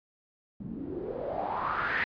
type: noise with low-pass filter sweep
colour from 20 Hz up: white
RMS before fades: -33 dBFS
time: 0.6-2.04 s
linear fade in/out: 0 ms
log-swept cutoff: 200 to 2000 Hz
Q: 5.8
effects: resampled to 11025 Hz